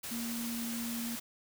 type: tone in noise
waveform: sine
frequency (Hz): 233.3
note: A#3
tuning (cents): +2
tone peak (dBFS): -36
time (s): 0.11-1.16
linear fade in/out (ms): 10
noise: white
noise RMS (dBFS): -41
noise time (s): 0.03-1.2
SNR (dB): +2
effects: none